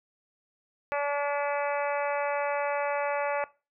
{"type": "harmonic tone", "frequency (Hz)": 287.1, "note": "D4", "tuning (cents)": -39, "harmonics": [2, 3, 4, 5, 6, 7, 8, 9], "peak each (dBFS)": [-29, -33, -35, -37, -39, -40, -41, -42], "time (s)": [0.92, 3.44], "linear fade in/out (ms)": 0, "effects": ["noise-tail reverb RT60 0.3 s tail -20 dB re dry"]}